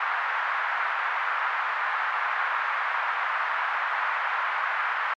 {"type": "band-pass noise", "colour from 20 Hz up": "white", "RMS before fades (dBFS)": -27, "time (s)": [0, 5.14], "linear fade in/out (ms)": 5, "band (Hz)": [910, 1700], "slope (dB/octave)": 24, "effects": ["MP3 96 kbps"]}